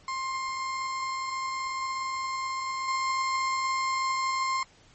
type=tone with level steps; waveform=35% pulse; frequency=1057 Hz; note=C6; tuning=17 cents sharp; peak=-28 / -24 dBFS; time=0.08-4.63 s; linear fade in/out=2 ms; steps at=2.88 s; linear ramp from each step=5 ms; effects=pink hiss -58 dBFS RMS until 4.94 s + MP3 32 kbps